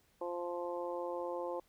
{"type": "harmonic tone", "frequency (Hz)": 174.61, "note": "F3", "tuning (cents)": 0, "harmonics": [2, 3, 4, 5, 6], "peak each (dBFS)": [-42, -39, -49, -44, -47], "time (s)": [0.21, 1.6], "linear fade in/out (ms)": 5, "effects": ["pink hiss -71 dBFS RMS until 1.68 s"]}